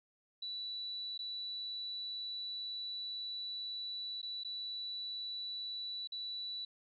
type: tone with dropouts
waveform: sine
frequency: 3951 Hz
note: B7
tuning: in tune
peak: -39 dBFS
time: 0.42-6.65 s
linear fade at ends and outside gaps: 5 ms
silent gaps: 1.178-1.19 / 4.217-4.228 / 4.436-4.447 / 6.074-6.12 s
effects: none